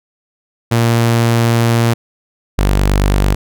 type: tone pair in turn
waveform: sawtooth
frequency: 116.54 / 49 Hz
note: A#2 / G1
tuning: 0 / 0 cents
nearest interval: octave + minor third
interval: 1500 cents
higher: first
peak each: -6 dBFS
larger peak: neither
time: 0.71-1.94 / 2.58-3.35 s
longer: first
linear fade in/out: 10 ms
effects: none